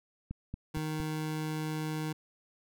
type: click train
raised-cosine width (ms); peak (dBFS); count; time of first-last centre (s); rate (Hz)
5; -25; 4; 0.31-1.001; 4.34
type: tone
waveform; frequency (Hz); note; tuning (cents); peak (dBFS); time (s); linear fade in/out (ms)
25% pulse; 155.4; D#3; -2; -29; 0.74-2.13; 10
effects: none